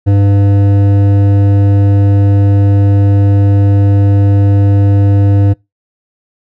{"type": "tone with hard clipping", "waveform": "sine", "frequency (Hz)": 100, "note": "G2", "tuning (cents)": 35, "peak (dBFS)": -7, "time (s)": [0.06, 5.54], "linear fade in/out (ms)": 20, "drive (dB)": 11, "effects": ["noise-tail reverb RT60 0.2 s tail -23 dB re dry"]}